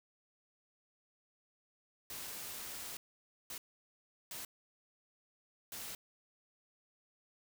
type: noise bursts at uneven times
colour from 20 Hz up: white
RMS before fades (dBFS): -45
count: 4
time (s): 2.1-2.97 / 3.5-3.58 / 4.31-4.45 / 5.72-5.95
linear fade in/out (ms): 2
effects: none